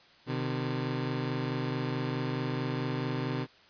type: tone pair together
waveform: 20% pulse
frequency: 127.9 / 152.49 Hz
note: C3 / D#3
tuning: -39 / -35 cents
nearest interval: minor third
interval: 304 cents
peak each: -27 / -30 dBFS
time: 0.26-3.47 s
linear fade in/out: 50 ms
effects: white hiss -58 dBFS RMS until 3.69 s + resampled to 11025 Hz